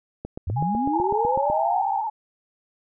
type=click train; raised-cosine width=2 ms; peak=-18 dBFS; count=11; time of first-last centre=0.25-1.5 s; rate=8 Hz
type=linear sweep; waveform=sine; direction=up; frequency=79 to 759 Hz; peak=-23 dBFS; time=0.47-1.82 s; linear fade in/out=5 ms
type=tone with pitch glide; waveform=sine; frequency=826 to 791.4 Hz; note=G#5 to G5; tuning=-10 to +16 cents; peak=-24 dBFS; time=0.56-2.01 s; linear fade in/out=10 ms; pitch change=-74 cents; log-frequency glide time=1.4-1.63 s
type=tone with vibrato; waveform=sine; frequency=882 Hz; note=A5; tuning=4 cents sharp; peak=-24 dBFS; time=0.93-2.1 s; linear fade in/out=10 ms; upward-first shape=square; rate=18 Hz; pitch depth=66 cents each way
effects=none